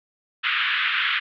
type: band-pass noise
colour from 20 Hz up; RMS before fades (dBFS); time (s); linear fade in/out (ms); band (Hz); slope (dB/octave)
pink; -23; 0.43-1.2; 20; 1300 to 3400; 48
effects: none